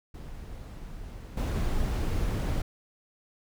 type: noise with level steps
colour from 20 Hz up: brown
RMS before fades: -41 / -28 dBFS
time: 0.14-2.62 s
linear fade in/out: 5 ms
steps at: 1.37 s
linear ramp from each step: 5 ms
effects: none